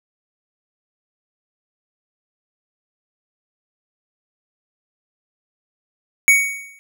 square tone with exponential decay, 2238 Hz, C#7, 16 cents sharp, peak -7 dBFS, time 6.28-6.79 s, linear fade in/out 0 ms, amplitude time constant 110 ms, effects none

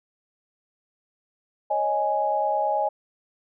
sine chord, C# suspended second, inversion none, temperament just, 554.4 / 623.7 / 831.5 Hz, C#5 / D#5 / G#5, 0 / +4 / +2 cents, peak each -29 / -26 / -23 dBFS, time 1.7-2.89 s, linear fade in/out 10 ms, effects none

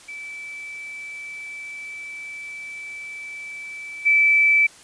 sine tone with level steps, 2315 Hz, D7, 25 cents flat, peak -32 / -13 dBFS, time 0.08-4.67 s, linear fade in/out 10 ms, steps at 4.05 s, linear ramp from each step 20 ms, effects white hiss -47 dBFS RMS until 4.83 s + resampled to 22050 Hz

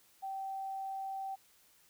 sine tone, 775 Hz, G5, 20 cents flat, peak -37 dBFS, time 0.22-1.36 s, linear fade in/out 20 ms, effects white hiss -66 dBFS RMS until 1.89 s

